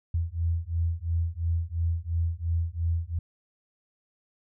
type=beating tone pair; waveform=sine; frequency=82.41 / 85.31 Hz; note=E2 / F2; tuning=0 / -40 cents; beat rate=2.9 Hz; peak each=-28 dBFS; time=0.14-3.19 s; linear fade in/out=5 ms; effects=none